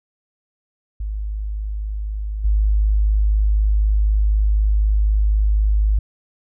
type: tone with level steps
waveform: sine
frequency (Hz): 52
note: G#1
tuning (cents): +3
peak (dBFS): -22 / -13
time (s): 1-5.99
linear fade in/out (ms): 5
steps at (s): 2.44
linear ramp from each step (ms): 10
effects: none